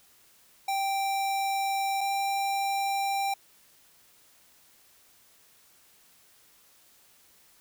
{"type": "tone pair in turn", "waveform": "square", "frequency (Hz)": [784, 789], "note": ["G5", "G5"], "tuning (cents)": [0, 11], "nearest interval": "unison", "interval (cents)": 11, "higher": "second", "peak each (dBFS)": -27, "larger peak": "neither", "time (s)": [[0.68, 2.01], [2.01, 3.34]], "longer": "neither", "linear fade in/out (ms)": 5, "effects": ["white hiss -60 dBFS RMS until 7.6 s"]}